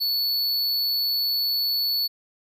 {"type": "tone", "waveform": "square", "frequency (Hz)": 4435, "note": "C#8", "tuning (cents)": 0, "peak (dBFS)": -22, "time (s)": [0, 2.08], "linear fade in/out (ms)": 20, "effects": []}